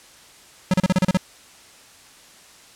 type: tone bursts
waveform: square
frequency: 185 Hz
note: F#3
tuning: in tune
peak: -15 dBFS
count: 8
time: 0.71-1.172 s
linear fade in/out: 2 ms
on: 28 ms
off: 34 ms
effects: white hiss -48 dBFS RMS until 2.75 s + low-pass 9000 Hz 12 dB/octave